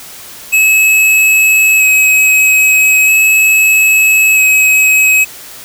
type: tone with vibrato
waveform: square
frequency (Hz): 2564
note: E7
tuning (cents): -49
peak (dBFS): -6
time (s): 0.52-5.25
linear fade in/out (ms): 20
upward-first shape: square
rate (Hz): 0.39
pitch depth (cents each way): 10
effects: white hiss -31 dBFS RMS until 5.64 s